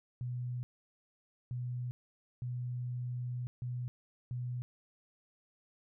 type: tone bursts at uneven times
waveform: sine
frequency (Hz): 123.47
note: B2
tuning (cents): 0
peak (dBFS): -35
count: 5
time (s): 0.21-0.63 / 1.51-1.91 / 2.42-3.47 / 3.62-3.88 / 4.31-4.62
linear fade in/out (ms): 0
effects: none